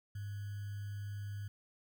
sine tone with sample-and-hold, 101.5 Hz, G#2, 39 cents flat, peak -39 dBFS, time 0.15-1.48 s, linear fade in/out 5 ms, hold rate 1575 Hz, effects none

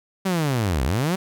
sawtooth linear two-way sweep, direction down then up, 196 to 58.27 to 196 Hz, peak -16 dBFS, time 0.25-1.16 s, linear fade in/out 10 ms, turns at 0.84 s, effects none

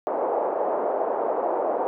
pink band-pass noise, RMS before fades -25 dBFS, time 0.07-1.87 s, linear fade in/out 0 ms, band 450 to 820 Hz, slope 24 dB/octave, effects none

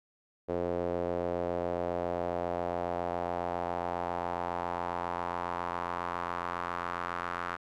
sawtooth tone with band-pass filter sweep, 87.31 Hz, F2, in tune, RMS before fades -34 dBFS, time 0.48-7.57 s, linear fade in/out 20 ms, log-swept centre 490 to 1300 Hz, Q 2.6, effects none

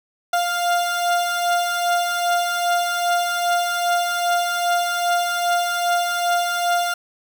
30% pulse beating tone pair, 698 / 700.5 Hz, F5 / F5, -1 / +5 cents, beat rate 2.5 Hz, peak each -22 / -17 dBFS, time 0.33-6.94 s, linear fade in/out 5 ms, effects none

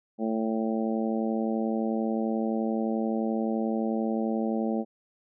harmonic tone, 111.5 Hz, A2, 23 cents sharp, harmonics 2 / 3 / 4 / 5 / 6 / 7, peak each -27 / -33 / -35 / -35 / -39 / -38 dBFS, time 0.18-4.85 s, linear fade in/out 50 ms, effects none

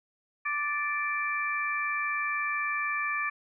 harmonic tone, 586 Hz, D5, 4 cents flat, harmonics 2 / 3 / 4, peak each -32 / -32 / -32 dBFS, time 0.45-3.3 s, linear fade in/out 10 ms, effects none

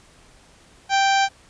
harmonic tone, 784 Hz, G5, in tune, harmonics 1 / 2 / 3 / 4 / 5 / 6 / 7 / 8 / 9, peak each -17 / -23 / -27 / -29 / -31 / -33 / -34 / -35 / -36 dBFS, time 0.89-1.29 s, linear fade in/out 50 ms, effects pink hiss -52 dBFS RMS until 1.49 s + resampled to 22050 Hz

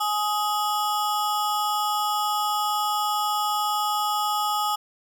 square ring-modulated tone, 1046.5 Hz, C6, in tune, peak -20 dBFS, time 0-4.76 s, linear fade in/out 10 ms, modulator 207 Hz, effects none

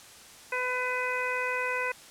harmonic tone, 502 Hz, B4, 28 cents sharp, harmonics 1 / 2 / 3 / 4 / 5, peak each -34 / -34 / -34 / -34 / -34 dBFS, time 0.52-1.92 s, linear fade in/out 5 ms, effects white hiss -50 dBFS RMS until 2.1 s + low-pass 10000 Hz 12 dB/octave

